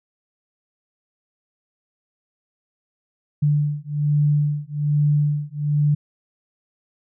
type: beating tone pair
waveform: sine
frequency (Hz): 146.83 / 148.03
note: D3 / D3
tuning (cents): 0 / +14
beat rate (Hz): 1.2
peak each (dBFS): -20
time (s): 3.42-5.95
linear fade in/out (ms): 10
effects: none